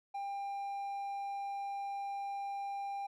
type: tone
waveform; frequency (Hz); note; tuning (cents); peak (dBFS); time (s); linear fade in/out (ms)
triangle; 797; G5; +28; -35; 0.14-3.07; 10
effects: none

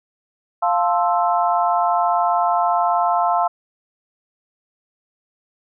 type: chord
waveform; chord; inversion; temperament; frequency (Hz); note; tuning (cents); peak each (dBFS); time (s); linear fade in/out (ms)
sine; F major seventh; none; equal; 698.5 / 880 / 1046.5 / 1318.5; F5 / A5 / C6 / E6; 0 / 0 / 0 / 0; -18 / -21 / -22 / -24; 0.62-3.48; 10
effects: none

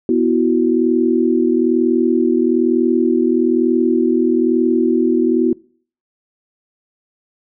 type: chord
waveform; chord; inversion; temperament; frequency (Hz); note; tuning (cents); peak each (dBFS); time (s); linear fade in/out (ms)
sine; B suspended fourth; none; just; 246.9 / 329.3 / 370.4; B3 / E4 / F#4; 0 / -2 / +2; -16; 0.09-5.53; 2
effects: noise-tail reverb RT60 0.5 s tail -24 dB re dry

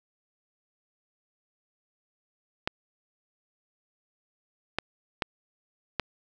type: clicks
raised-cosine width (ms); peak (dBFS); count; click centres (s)
0.3; -10; 4; 2.675 / 4.786 / 5.222 / 5.997
effects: none

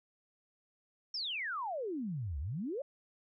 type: exponential two-way sweep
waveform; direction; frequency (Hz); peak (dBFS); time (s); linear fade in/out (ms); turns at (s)
sine; down then up; 5588 to 65.41 to 598; -35; 1.14-2.82; 5; 2.39
effects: none

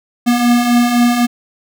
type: beating tone pair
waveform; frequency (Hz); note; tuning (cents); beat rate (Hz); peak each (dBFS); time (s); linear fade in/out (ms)
square; 237.5 / 241.4; A#3 / B3; +33 / -39; 3.9; -18 / -11; 0.26-1.27; 20
effects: none

